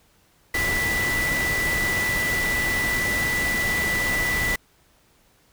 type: tone in noise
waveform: sine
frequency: 1975.5 Hz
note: B6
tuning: in tune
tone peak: -22 dBFS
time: 0.54-4.56 s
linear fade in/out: 5 ms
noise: pink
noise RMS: -28 dBFS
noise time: 0.54-4.56 s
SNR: +3 dB
effects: pink hiss -60 dBFS RMS until 5.52 s